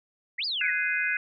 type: exponential two-way sweep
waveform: sine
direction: up then down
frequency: 1800 to 5070 to 1800 Hz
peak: -27 dBFS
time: 0.38-0.71 s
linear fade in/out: 10 ms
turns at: 0.45 s
type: chord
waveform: sine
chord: Ab dominant seventh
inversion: third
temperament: just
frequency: 1495.1 / 1661.2 / 2077 / 2492 Hz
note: Gb6 / Ab6 / C7 / Eb7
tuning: +18 / 0 / -13 / +2 cents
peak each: -30 dBFS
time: 0.61-1.17 s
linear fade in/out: 2 ms
effects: none